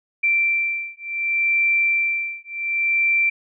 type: beating tone pair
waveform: sine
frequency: 2349 / 2349.68 Hz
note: D7 / D7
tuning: 0 / 0 cents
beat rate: 0.68 Hz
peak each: -21 dBFS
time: 0.23-3.3 s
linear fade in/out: 10 ms
effects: none